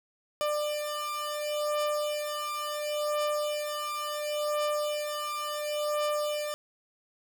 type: beating tone pair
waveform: 30% pulse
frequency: 595 / 595.71 Hz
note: D5 / D5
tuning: +22 / +25 cents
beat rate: 0.71 Hz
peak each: -29 / -30 dBFS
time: 0.41-6.54 s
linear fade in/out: 0 ms
effects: none